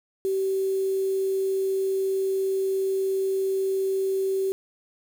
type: tone with quantisation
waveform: sine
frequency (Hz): 384.7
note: G4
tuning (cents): -33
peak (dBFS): -22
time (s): 0.25-4.52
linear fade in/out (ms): 0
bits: 7
effects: none